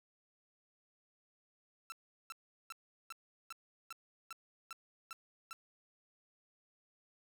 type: tone bursts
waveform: sawtooth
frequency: 1339 Hz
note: E6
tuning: 27 cents sharp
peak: -40 dBFS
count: 10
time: 1.9-5.53 s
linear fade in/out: 0 ms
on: 21 ms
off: 380 ms
effects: none